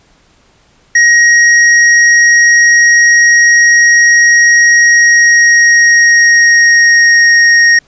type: tone with pitch glide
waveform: square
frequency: 1886 to 1866.5 Hz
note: A#6 to A#6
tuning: +20 to +2 cents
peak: -4 dBFS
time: 0.95-7.79 s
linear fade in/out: 5 ms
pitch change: -18 cents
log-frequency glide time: 4.85-7.3 s
effects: pink hiss -49 dBFS RMS until 7.87 s + resampled to 16000 Hz